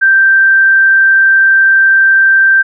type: tone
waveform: sine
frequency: 1568 Hz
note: G6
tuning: in tune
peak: -4 dBFS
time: 0.01-2.63 s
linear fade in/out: 20 ms
effects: none